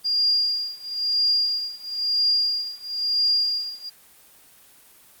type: tone with tremolo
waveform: sine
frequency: 4811 Hz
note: D8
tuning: 41 cents sharp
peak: -16 dBFS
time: 0.04-3.9 s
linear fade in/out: 20 ms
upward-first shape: triangle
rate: 1 Hz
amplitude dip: 95%
effects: white hiss -52 dBFS RMS until 5.2 s + Opus 24 kbps